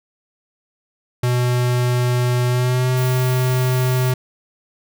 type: tone with pitch glide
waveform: square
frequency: 123.47 to 127.6 Hz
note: B2 to C3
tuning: 0 to -43 cents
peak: -16 dBFS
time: 1.23-4.14 s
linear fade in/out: 5 ms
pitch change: +57 cents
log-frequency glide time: 2.48-2.9 s
type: noise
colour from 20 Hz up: violet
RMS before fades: -33 dBFS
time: 2.97-4.12 s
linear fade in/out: 5 ms
effects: none